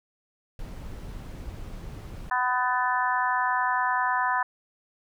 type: noise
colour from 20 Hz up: brown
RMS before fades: -38 dBFS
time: 0.59-2.3 s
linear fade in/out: 2 ms
type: harmonic tone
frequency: 250.5 Hz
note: B3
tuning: 25 cents sharp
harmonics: 3 / 4 / 5 / 6 / 7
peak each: -30 / -25 / -33 / -31 / -30 dBFS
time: 2.31-4.43 s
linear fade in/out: 5 ms
effects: none